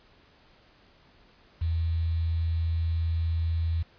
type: tone with quantisation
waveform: sine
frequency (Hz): 82.41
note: E2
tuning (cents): 0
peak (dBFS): -24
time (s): 1.61-3.83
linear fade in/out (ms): 10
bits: 8
effects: pink hiss -59 dBFS RMS until 3.98 s + resampled to 11025 Hz